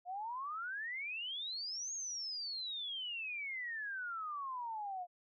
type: exponential two-way sweep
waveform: sine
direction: up then down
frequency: 698.5 to 6645 to 698.5 Hz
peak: -39 dBFS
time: 0.05-5.07 s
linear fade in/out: 50 ms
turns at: 1.93 s
effects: none